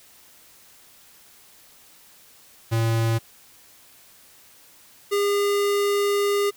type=tone pair in turn; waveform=square; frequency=113.8 / 405.5 Hz; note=A#2 / G#4; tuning=-41 / -41 cents; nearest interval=octave + minor seventh; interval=2200 cents; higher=second; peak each=-20 / -20 dBFS; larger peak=neither; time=2.71-3.19 / 5.11-6.51 s; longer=second; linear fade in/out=20 ms; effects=white hiss -52 dBFS RMS until 6.56 s